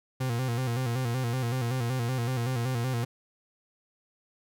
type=tone with vibrato; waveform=40% pulse; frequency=123.47 Hz; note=B2; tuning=in tune; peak=-26 dBFS; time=0.2-3.05 s; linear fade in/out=10 ms; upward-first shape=square; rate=5.3 Hz; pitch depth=86 cents each way; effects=none